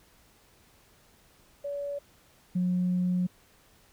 sine tone pair in turn, 570 / 180.37 Hz, C#5 / F#3, +48 / -44 cents, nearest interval octave + minor sixth, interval 1992 cents, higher first, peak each -31 / -23 dBFS, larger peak second, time 1.64-1.99 / 2.55-3.27 s, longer second, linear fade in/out 10 ms, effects tanh soft clip ceiling -20 dBFS + pink hiss -61 dBFS RMS until 3.92 s

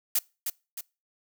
blue noise with echo, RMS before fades -24 dBFS, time 0.15-0.19 s, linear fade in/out 5 ms, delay 310 ms, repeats 2, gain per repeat -6 dB, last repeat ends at 0.81 s, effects noise-tail reverb RT60 0.3 s tail -24 dB re dry

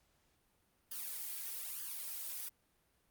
blue noise with flanger, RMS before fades -43 dBFS, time 0.91-2.49 s, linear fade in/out 5 ms, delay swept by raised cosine 0.63 to 3.03 ms, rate 1.1 Hz, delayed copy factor +0.8, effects pink hiss -75 dBFS RMS until 3.1 s + Opus 48 kbps

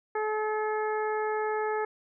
harmonic tone, 429.5 Hz, A4, 42 cents flat, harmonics 1 / 2 / 3 / 4 / 5, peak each -29 / -32 / -37 / -38 / -44 dBFS, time 0.15-1.85 s, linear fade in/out 5 ms, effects none

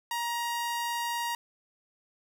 sawtooth tone, 944 Hz, A#5, 22 cents sharp, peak -26 dBFS, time 0.11-1.35 s, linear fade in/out 2 ms, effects 11-bit

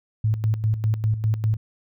sine tone with tremolo, 108.9 Hz, A2, 17 cents flat, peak -17 dBFS, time 0.24-1.57 s, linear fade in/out 5 ms, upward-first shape square, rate 5 Hz, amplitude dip 65%, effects none

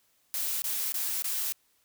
blue noise bursts, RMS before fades -31 dBFS, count 4, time 0.34-1.523 s, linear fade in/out 0 ms, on 280 ms, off 21 ms, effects white hiss -69 dBFS RMS until 1.84 s

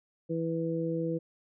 harmonic tone, 164.6 Hz, E3, 2 cents flat, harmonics 1 / 2 / 3, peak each -33 / -33 / -33 dBFS, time 0.29-1.19 s, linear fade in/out 20 ms, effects none

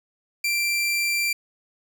sawtooth tone, 2357 Hz, D7, 6 cents sharp, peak -18 dBFS, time 0.44-1.33 s, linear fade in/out 5 ms, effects none

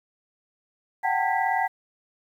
sine tone cluster, 741 / 780 / 896 / 1630 / 1963 Hz, F#5 / G5 / A5 / G#6 / B6, +2 / -9 / +31 / -33 / -11 cents, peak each -27 / -26 / -27 / -34 / -29 dBFS, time 1.03-1.68 s, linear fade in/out 20 ms, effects 9-bit

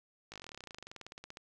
slowing click train, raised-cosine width 0.2 ms, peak -29 dBFS, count 29, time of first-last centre 0.32-1.371 s, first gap 18 ms, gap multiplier 1.05, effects none

